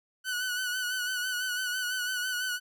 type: tone with vibrato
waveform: sawtooth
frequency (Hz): 1488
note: F#6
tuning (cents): +9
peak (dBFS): -26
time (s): 0.24-2.6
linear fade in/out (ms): 50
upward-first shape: sine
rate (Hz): 6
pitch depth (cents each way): 43
effects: none